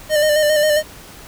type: tone with vibrato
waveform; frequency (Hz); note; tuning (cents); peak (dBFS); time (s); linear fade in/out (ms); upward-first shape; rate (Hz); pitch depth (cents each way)
square; 605; D#5; -49; -13; 0.09-0.83; 50; square; 7.4; 31
effects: pink hiss -39 dBFS RMS until 1.27 s